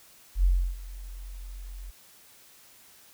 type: tone with ADSR envelope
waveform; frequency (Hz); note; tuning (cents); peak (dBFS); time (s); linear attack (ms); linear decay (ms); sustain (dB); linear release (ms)
sine; 44.81; F1; +45; -17; 0.35-1.91; 88; 320; -20; 13
effects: white hiss -55 dBFS RMS until 3.13 s